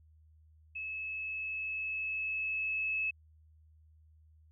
sine tone with level ramp, 2594 Hz, E7, 28 cents flat, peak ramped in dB -37 to -30 dBFS, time 0.75-3.11 s, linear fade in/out 10 ms, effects added 78 Hz sine -59 dBFS peak until 4.51 s

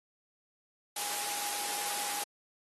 sine tone in noise, 822 Hz, G#5, 18 cents flat, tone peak -42 dBFS, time 0.96-2.24 s, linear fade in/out 5 ms, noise white, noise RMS -35 dBFS, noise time 0.96-2.24 s, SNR -10 dB, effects high-pass 300 Hz 12 dB/octave + AAC 32 kbps

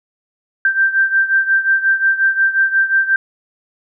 sine beating tone pair, 1568 / 1573.6 Hz, G6 / G6, 0 / +6 cents, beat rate 5.6 Hz, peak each -13 / -17 dBFS, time 0.65-3.16 s, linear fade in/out 2 ms, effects none

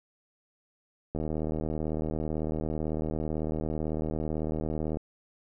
click train, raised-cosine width 2 ms, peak -19 dBFS, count 299, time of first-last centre 1.15-4.971 s, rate 78 Hz, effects none

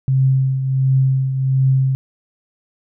sine tone with tremolo, 132.8 Hz, C3, 26 cents sharp, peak -10 dBFS, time 0.08-1.95 s, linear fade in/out 0 ms, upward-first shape triangle, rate 1.4 Hz, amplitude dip 60%, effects none

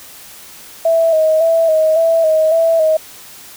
sine tone with vibrato, 644 Hz, E5, 41 cents flat, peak -9 dBFS, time 0.85-2.97 s, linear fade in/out 5 ms, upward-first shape square, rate 1.8 Hz, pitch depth 38 cents each way, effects white hiss -37 dBFS RMS until 3.56 s

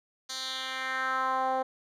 10% pulse tone with band-pass filter sweep, 261.6 Hz, C4, in tune, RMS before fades -31 dBFS, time 0.29-1.63 s, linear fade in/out 10 ms, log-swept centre 5200 to 630 Hz, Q 2.4, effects none

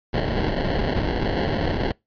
pink noise with sample-and-hold, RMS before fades -23 dBFS, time 0.13-1.92 s, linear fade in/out 5 ms, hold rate 1225 Hz, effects noise-tail reverb RT60 0.2 s tail -25 dB re dry + resampled to 11025 Hz

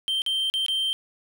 triangle tone with dropouts, 3136 Hz, G7, in tune, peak -21 dBFS, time 0.08-0.93 s, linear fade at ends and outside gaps 0 ms, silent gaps 0.219-0.263 / 0.5-0.539 / 0.663-0.683 s, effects none

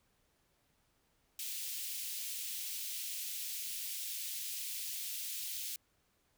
white high-pass noise, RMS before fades -41 dBFS, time 1.39-5.76 s, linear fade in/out 2 ms, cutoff 2500 Hz, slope 24 dB/octave, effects pink hiss -75 dBFS RMS until 6.37 s

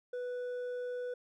sine tone with hard clipping, 493.9 Hz, B4, in tune, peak -37 dBFS, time 0.13-1.14 s, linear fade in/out 5 ms, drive 4 dB, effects none

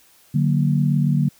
sine chord, D augmented, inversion none, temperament equal, 146.83 / 185 / 233.1 Hz, D3 / F#3 / A#3, 0 / 0 / 0 cents, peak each -17 / -22 / -23 dBFS, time 0.34-1.29 s, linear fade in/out 10 ms, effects white hiss -54 dBFS RMS until 1.39 s

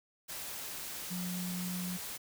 sine tone in noise, 180.1 Hz, F#3, 46 cents flat, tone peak -36 dBFS, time 1.1-1.98 s, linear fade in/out 20 ms, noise white, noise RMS -42 dBFS, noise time 0.28-2.18 s, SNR +3 dB, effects none

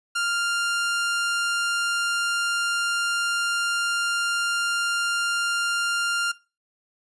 sawtooth tone, 1396.9 Hz, F6, in tune, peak -19 dBFS, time 0.15-6.32 s, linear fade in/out 10 ms, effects noise-tail reverb RT60 0.3 s tail -20 dB re dry + resampled to 24000 Hz

